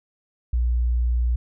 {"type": "tone", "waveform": "sine", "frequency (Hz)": 60, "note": "B1", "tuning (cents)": -49, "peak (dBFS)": -18, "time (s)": [0.53, 1.36], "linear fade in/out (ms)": 5, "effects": []}